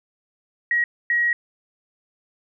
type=tone bursts at uneven times; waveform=sine; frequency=1901 Hz; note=A#6; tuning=33 cents sharp; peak=-17 dBFS; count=2; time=0.71-0.84 / 1.1-1.33 s; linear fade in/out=2 ms; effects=none